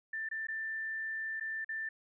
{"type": "tone with dropouts", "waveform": "sine", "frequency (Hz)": 1777, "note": "A6", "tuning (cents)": 17, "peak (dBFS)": -35, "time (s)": [0.13, 1.89], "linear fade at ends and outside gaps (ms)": 5, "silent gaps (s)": [[0.289, 0.312], [0.47, 0.484], [1.399, 1.408], [1.646, 1.69]], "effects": []}